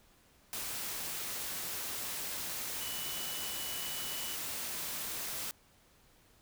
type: tone in noise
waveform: sine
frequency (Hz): 2960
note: F#7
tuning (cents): 0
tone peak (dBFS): -44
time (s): 2.81-4.35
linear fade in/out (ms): 0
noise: white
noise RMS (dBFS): -39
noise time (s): 0.53-5.51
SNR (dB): -8
effects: pink hiss -65 dBFS RMS until 6.41 s